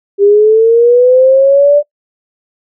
sine linear sweep, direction up, 397.1 to 590 Hz, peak -3 dBFS, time 0.18-1.83 s, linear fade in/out 50 ms, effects noise-tail reverb RT60 0.1 s tail -23 dB re dry

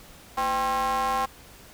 square ring-modulated tone, 139.7 Hz, C#3, 14 cents sharp, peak -21 dBFS, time 0.37-1.26 s, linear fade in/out 10 ms, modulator 928 Hz, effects pink hiss -49 dBFS RMS until 1.73 s

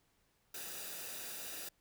white noise with comb filter, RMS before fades -45 dBFS, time 0.54-1.69 s, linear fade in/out 5 ms, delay 0.93 ms, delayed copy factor -0.55, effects pink hiss -75 dBFS RMS until 1.8 s

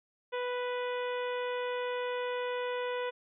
harmonic tone, 493.9 Hz, B4, in tune, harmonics 1 / 2 / 3 / 4 / 5 / 6 / 7, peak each -33 / -39 / -43 / -45 / -47 / -49 / -50 dBFS, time 0.32-3.11 s, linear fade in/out 20 ms, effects none

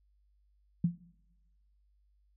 sine tone with exponential decay, 172 Hz, F3, 26 cents flat, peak -21 dBFS, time 0.84-0.98 s, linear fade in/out 5 ms, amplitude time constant 29 ms, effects noise-tail reverb RT60 1.0 s tail -22 dB re dry + added 50 Hz sine -66 dBFS peak until 2.36 s

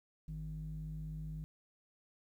square tone with low-pass filter, 51.91 Hz, G#1, in tune, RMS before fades -43 dBFS, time 0.28-1.44 s, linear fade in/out 0 ms, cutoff 170 Hz, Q 5.5, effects 12-bit

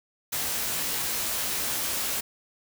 white noise with comb filter, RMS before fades -29 dBFS, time 0.32-2.21 s, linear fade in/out 10 ms, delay 17 ms, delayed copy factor +0.5, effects none

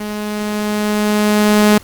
sawtooth tone with level ramp, 210 Hz, G#3, 19 cents sharp, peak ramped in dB -18 to -3 dBFS, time 0-1.78 s, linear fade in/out 5 ms, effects pink hiss -41 dBFS RMS until 1.83 s + Opus 24 kbps

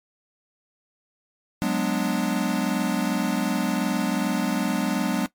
square chord, G# half-diminished seventh, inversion third, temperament equal, 185 / 207.7 / 246.9 / 293.7 Hz, F#3 / G#3 / B3 / D4, 0 / 0 / 0 / 0 cents, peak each -28 dBFS, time 1.62-5.26 s, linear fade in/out 0 ms, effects noise-tail reverb RT60 0.1 s tail -17 dB re dry + MP3 96 kbps

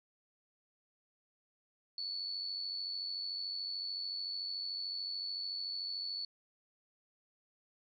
sine tone with amplitude modulation, 4441 Hz, C#8, 2 cents sharp, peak -35 dBFS, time 1.98-6.25 s, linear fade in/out 2 ms, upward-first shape sine, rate 93.6 Hz, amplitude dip 45%, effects none

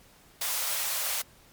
white high-pass noise, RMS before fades -30 dBFS, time 0.41-1.22 s, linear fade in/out 5 ms, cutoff 520 Hz, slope 48 dB/octave, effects pink hiss -57 dBFS RMS until 1.52 s + MP3 96 kbps

